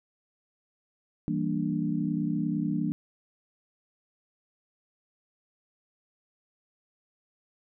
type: chord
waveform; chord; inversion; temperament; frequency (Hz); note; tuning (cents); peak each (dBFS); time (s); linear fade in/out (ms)
sine; E half-diminished seventh; none; equal; 164.81 / 196 / 233.1 / 293.7; E3 / G3 / Bb3 / D4; 0 / 0 / 0 / 0; -31 / -32 / -32 / -31; 1.28-2.92; 0
effects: none